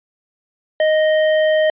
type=tone with hard clipping; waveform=sine; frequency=622.3 Hz; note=D#5; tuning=in tune; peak=-14 dBFS; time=0.8-1.7 s; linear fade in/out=2 ms; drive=13 dB; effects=resampled to 8000 Hz